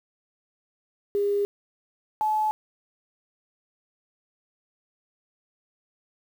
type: tone pair in turn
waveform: sine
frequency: 405.7 / 859.6 Hz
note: G#4 / A5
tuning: -41 / -41 cents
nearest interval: octave + minor second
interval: 1300 cents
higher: second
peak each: -21 dBFS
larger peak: neither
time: 1.15-1.45 / 2.21-2.51 s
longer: neither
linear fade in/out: 0 ms
effects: 8-bit